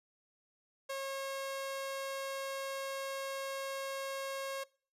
sawtooth tone, 543 Hz, C#5, 36 cents flat, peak -33 dBFS, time 0.89-4.64 s, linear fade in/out 10 ms, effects noise-tail reverb RT60 0.4 s tail -22 dB re dry + resampled to 32000 Hz

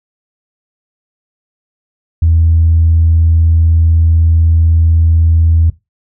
sine tone, 82 Hz, E2, 9 cents flat, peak -5 dBFS, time 2.22-5.7 s, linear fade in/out 5 ms, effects noise-tail reverb RT60 0.2 s tail -18 dB re dry + tanh soft clip ceiling -1 dBFS

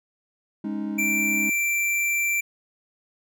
triangle chord, Ab suspended fourth, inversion none, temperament equal, 207.7 / 277.2 / 311.1 Hz, Ab3 / Db4 / Eb4, 0 / 0 / 0 cents, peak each -27 / -32 / -29 dBFS, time 0.64-1.5 s, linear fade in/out 5 ms
square tone, 2349 Hz, D7, in tune, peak -22 dBFS, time 0.98-2.41 s, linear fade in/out 10 ms
effects none

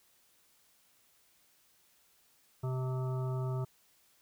harmonic tone, 129.2 Hz, C3, 21 cents flat, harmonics 1 / 3 / 5 / 7 / 9 / 10, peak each -32 / -42 / -46 / -49 / -51 / -52 dBFS, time 2.63-3.65 s, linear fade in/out 10 ms, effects white hiss -68 dBFS RMS until 4.21 s

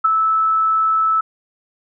sine tone with ADSR envelope, 1309 Hz, E6, 13 cents flat, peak -8 dBFS, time 0.04-1.21 s, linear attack 12 ms, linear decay 13 ms, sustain -5 dB, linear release 8 ms, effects none

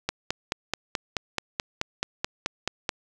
click train, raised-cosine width 0.2 ms, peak -8 dBFS, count 14, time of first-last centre 0.09-2.892 s, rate 4.64 Hz, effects none

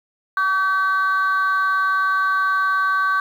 sine tone pair together, 1142 / 1539 Hz, D6 / G6, -49 / -32 cents, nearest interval perfect fourth, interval 517 cents, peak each -17 / -18 dBFS, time 0.37-3.2 s, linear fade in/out 2 ms, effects tanh soft clip ceiling -12 dBFS + 8-bit

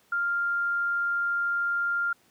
sine tone, 1396.9 Hz, F6, in tune, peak -24 dBFS, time 0.12-2.13 s, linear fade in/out 5 ms, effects pink hiss -63 dBFS RMS until 2.3 s + high-pass 150 Hz 12 dB/octave

